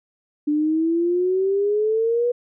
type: exponential sweep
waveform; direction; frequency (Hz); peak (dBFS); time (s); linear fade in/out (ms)
sine; up; 293.7 to 489.6; -17; 0.47-2.32; 10
effects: none